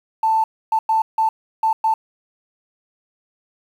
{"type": "tone bursts at uneven times", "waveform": "triangle", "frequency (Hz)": 885, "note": "A5", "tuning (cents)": 10, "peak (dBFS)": -10, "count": 6, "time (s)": [[0.23, 0.44], [0.72, 0.79], [0.89, 1.02], [1.18, 1.29], [1.63, 1.73], [1.84, 1.94]], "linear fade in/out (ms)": 5, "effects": ["tanh soft clip ceiling -12 dBFS", "8-bit"]}